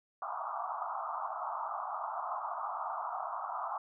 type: band-pass noise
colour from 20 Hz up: white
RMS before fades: -38 dBFS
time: 0.22-3.78 s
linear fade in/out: 2 ms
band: 660 to 1300 Hz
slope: 96 dB/octave
effects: none